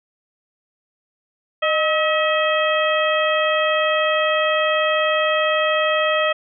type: harmonic tone with a mistuned harmonic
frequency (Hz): 641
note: E5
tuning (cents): -49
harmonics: 1 / 2 / 3 / 4 / 5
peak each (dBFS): -19 / -22 / -24 / -25 / -26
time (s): 1.62-6.33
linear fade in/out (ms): 10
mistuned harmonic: 1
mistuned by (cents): -70
effects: none